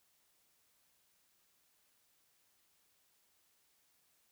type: silence
effects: white hiss -74 dBFS RMS until 4.31 s